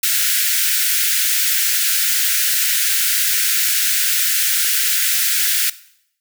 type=high-pass noise; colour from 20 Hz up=white; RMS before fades=-17 dBFS; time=0.03-5.7 s; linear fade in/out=5 ms; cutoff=1400 Hz; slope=96 dB/octave; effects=noise-tail reverb RT60 0.7 s tail -18 dB re dry